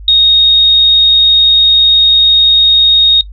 sine tone, 3729 Hz, A#7, in tune, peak -3 dBFS, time 0.08-3.21 s, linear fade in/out 2 ms, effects noise-tail reverb RT60 0.1 s tail -21 dB re dry + added 50 Hz sine -26 dBFS peak until 3.32 s

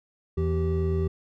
triangle tone cluster, 83.2 / 166 / 387 Hz, E2 / E3 / G4, +17 / +12 / -22 cents, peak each -23 / -28 / -26 dBFS, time 0.37-1.08 s, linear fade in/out 10 ms, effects none

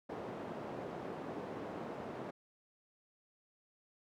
white band-pass noise, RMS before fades -44 dBFS, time 0.09-2.31 s, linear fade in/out 10 ms, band 160 to 600 Hz, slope 12 dB/octave, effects none

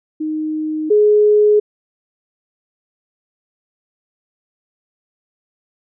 sine tone pair in turn, 310 / 419.8 Hz, D#4 / G#4, -6 / +19 cents, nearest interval perfect fourth, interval 525 cents, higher second, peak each -18 / -8 dBFS, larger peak second, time 0.2-0.9 / 0.9-1.6 s, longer neither, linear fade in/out 10 ms, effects none

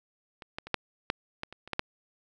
clicks, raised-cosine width 0.3 ms, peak -27 / -19 / -26 / -9 / -10 / -18 / -28 / -29 / -15 / -10 dBFS, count 10, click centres 0.422 / 0.585 / 0.67 / 0.743 / 1.101 / 1.434 / 1.526 / 1.676 / 1.733 / 1.794 s, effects none

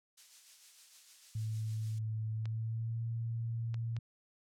violet noise with tremolo, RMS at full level -45 dBFS, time 0.17-1.99 s, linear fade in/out 10 ms, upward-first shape sine, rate 6.6 Hz, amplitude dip 35%
sine tone with pitch glide, 109.8 to 115.13 Hz, A2 to A#2, -3 to -21 cents, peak -34 dBFS, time 1.35-3.99 s, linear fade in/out 5 ms, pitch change +82 cents, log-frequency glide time 2.31-3.03 s
clicks, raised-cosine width 0.2 ms, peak -31 dBFS, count 3, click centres 2.456 / 3.743 / 3.966 s
effects low-pass 6000 Hz 12 dB/octave

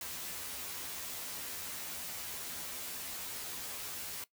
white noise with comb filter, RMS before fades -42 dBFS, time 0.01-4.24 s, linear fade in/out 2 ms, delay 12 ms, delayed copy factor +0.8, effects noise-tail reverb RT60 0.1 s tail -18 dB re dry

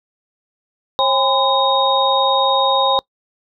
sine tone cluster, 540 / 811 / 1016 / 3735 Hz, C#5 / G#5 / B5 / A#7, -45 / -41 / +49 / +3 cents, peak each -18 dBFS, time 0.99-2.99 s, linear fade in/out 0 ms, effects noise-tail reverb RT60 0.1 s tail -25 dB re dry

